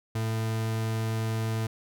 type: tone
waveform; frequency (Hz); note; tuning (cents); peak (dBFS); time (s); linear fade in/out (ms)
40% pulse; 111.4; A2; +22; -26; 0.15-1.67; 5
effects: none

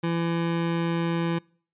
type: tone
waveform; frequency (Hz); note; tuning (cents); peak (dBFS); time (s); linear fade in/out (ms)
25% pulse; 168.1; E3; +34; -20; 0.03-1.39; 10
effects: noise-tail reverb RT60 0.5 s tail -26 dB re dry + resampled to 8000 Hz

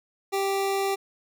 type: tone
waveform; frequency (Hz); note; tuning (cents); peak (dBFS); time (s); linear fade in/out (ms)
25% pulse; 392; G4; 0; -20; 0.32-0.96; 20
effects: none

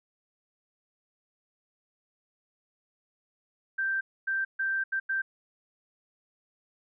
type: tone bursts at uneven times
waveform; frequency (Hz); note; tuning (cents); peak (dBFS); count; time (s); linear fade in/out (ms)
sine; 1568; G6; 0; -26; 5; 3.78-4.01 / 4.27-4.45 / 4.59-4.84 / 4.92-5 / 5.09-5.22; 10
effects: none

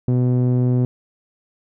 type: tone with low-pass filter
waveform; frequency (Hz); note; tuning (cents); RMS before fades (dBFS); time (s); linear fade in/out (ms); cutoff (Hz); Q
sawtooth; 124.7; B2; +17; -17; 0.08-0.85; 0; 340; 0.89
effects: none

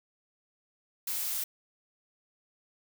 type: noise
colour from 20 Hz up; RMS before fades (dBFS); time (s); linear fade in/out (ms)
blue; -33; 1.07-1.44; 5
effects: none

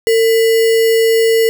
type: tone with sample-and-hold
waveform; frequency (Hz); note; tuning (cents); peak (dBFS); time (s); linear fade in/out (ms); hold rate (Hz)
sine; 451.8; A4; +46; -8; 0.07-1.49; 0; 2450
effects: none

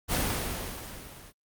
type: noise with level ramp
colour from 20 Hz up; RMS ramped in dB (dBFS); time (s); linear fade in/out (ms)
pink; -25 to -49; 0.08-1.33; 50
effects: Opus 24 kbps

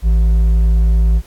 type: tone with hard clipping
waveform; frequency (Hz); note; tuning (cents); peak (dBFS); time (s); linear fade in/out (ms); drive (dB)
triangle; 55; A1; 0; -10; 0.02-1.22; 50; 8
effects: pink hiss -47 dBFS RMS until 1.26 s + AAC 64 kbps

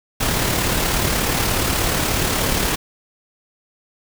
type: noise with amplitude modulation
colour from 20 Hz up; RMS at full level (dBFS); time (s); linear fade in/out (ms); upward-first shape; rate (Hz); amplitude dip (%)
pink; -18; 0.2-2.76; 10; sine; 36.7; 35
effects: none

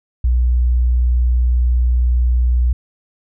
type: tone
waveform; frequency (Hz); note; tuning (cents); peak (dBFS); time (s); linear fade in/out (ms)
sine; 61; B1; -21; -11; 0.24-2.73; 5
effects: none

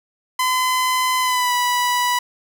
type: tone with pitch glide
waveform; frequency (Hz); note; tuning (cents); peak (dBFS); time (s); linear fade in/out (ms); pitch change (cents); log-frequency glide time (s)
sawtooth; 1019 to 982.6; C6 to B5; -46 to -9; -13; 0.39-2.19; 5; -63; 1.2-1.53
effects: none

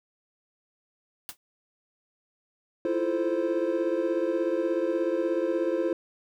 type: noise with exponential decay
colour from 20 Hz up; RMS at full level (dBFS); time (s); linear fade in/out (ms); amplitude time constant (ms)
white; -33; 1.29-1.37; 0; 16
type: chord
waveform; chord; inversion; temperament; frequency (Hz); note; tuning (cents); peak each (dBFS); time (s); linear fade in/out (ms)
triangle; F major seventh; third; equal with one note detuned; 329.6 / 346.2 / 440 / 523.3; E4 / F4 / A4 / C5; 0 / -15 / 0 / 0; -28 / -27 / -31 / -27; 2.85-5.93; 2
effects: none

